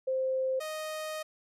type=tone pair in turn; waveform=sine / sawtooth; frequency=523 / 622 Hz; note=C5 / D#5; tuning=-1 / -1 cents; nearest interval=minor third; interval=300 cents; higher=second; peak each=-27 / -31 dBFS; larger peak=first; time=0.07-0.6 / 0.6-1.23 s; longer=second; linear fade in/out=10 ms; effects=resampled to 32000 Hz